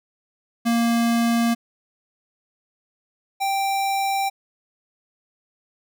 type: tone pair in turn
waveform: square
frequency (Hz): 233.1 / 784.1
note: A#3 / G5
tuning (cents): 0 / 0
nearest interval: octave + major sixth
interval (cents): 2100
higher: second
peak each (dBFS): -18 / -21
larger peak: first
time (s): 0.65-1.55 / 3.4-4.3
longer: neither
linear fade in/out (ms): 20
effects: none